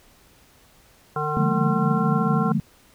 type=harmonic tone; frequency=151.2 Hz; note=D#3; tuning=49 cents flat; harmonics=1 / 3 / 5 / 7 / 9; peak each=-29 / -29 / -29 / -29 / -29 dBFS; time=1.16-2.52 s; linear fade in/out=2 ms
type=chord; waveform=sine; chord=Bb dominant seventh; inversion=first; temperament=equal with one note detuned; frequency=146.83 / 174.61 / 207.7 / 227.8 Hz; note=D3 / F3 / Ab3 / Bb3; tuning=0 / 0 / 0 / -40 cents; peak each=-25 dBFS; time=1.37-2.6 s; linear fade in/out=0 ms
effects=pink hiss -55 dBFS RMS until 2.94 s